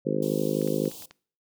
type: harmonic tone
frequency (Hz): 51.91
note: G#1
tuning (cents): 0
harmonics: 3 / 4 / 5 / 6 / 7 / 8 / 9 / 10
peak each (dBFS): -32 / -32 / -32 / -32 / -32 / -32 / -32 / -32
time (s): 0.05-0.9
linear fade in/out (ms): 20
type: band-stop noise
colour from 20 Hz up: white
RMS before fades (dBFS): -43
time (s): 0.22-1.06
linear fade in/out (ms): 5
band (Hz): 1000 to 2800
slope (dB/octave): 48
type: clicks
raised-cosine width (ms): 0.2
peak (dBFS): -28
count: 6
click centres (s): 0.616 / 0.676 / 0.855 / 0.915 / 1.023 / 1.11
effects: noise-tail reverb RT60 0.5 s tail -23 dB re dry